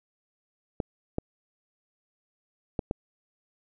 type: clicks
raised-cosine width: 2 ms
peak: -14 dBFS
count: 4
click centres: 0.802 / 1.184 / 2.792 / 2.911 s
effects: none